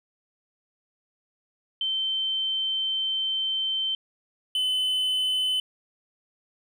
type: tone pair in turn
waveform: sine / triangle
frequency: 3100 / 3031 Hz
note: G7 / F#7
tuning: -20 / +41 cents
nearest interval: unison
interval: 39 cents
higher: first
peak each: -24 / -21 dBFS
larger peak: second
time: 1.81-3.95 / 4.55-5.6 s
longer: first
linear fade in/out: 2 ms
effects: none